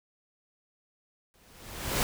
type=noise with exponential growth; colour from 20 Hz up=pink; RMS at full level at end=-25 dBFS; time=1.34-2.03 s; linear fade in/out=0 ms; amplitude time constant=150 ms; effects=none